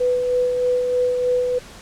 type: tone with tremolo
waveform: sine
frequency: 497 Hz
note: B4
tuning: 11 cents sharp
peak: -15 dBFS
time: 0-1.59 s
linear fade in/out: 10 ms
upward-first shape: sine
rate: 3.2 Hz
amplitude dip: 35%
effects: pink hiss -41 dBFS RMS until 1.81 s + low-pass 9000 Hz 12 dB/octave